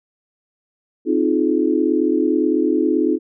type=chord; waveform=sine; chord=F minor seventh; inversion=second; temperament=equal with one note detuned; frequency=261.6 / 311.1 / 349.2 / 424.8 Hz; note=C4 / Eb4 / F4 / Ab4; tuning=0 / 0 / 0 / +39 cents; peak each=-21 / -18 / -20 / -22 dBFS; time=1.05-3.19 s; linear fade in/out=50 ms; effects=none